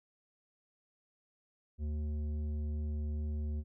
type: tone with tanh clipping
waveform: triangle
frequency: 75.2 Hz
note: D2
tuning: 42 cents sharp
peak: -35 dBFS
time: 1.78-3.64 s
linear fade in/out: 50 ms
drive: 14 dB
effects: none